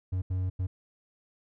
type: tone bursts at uneven times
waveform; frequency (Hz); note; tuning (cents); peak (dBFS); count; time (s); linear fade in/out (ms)
triangle; 92.5; F#2; 0; -25; 3; 0.12-0.22 / 0.3-0.5 / 0.59-0.67; 10
effects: none